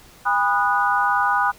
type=tone cluster; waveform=sine; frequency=808 / 988 / 1233 / 1470 Hz; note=G#5 / B5 / D#6 / F#6; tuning=-48 / 0 / -16 / -12 cents; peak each=-22 dBFS; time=0.25-1.52 s; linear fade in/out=20 ms; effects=pink hiss -48 dBFS RMS until 1.58 s